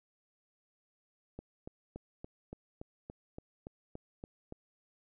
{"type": "click train", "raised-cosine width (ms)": 2, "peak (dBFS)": -30, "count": 12, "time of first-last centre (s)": [1.39, 4.524], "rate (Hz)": 3.51, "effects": []}